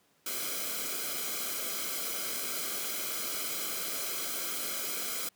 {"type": "noise with comb filter", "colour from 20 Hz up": "white", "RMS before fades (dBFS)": -35, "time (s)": [0.26, 5.29], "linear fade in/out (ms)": 5, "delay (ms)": 1.1, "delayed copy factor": -0.75, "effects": ["pink hiss -68 dBFS RMS until 5.35 s", "high-pass 150 Hz 12 dB/octave"]}